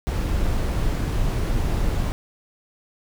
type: noise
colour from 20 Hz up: brown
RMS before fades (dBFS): -22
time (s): 0.07-2.12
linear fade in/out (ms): 0
effects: none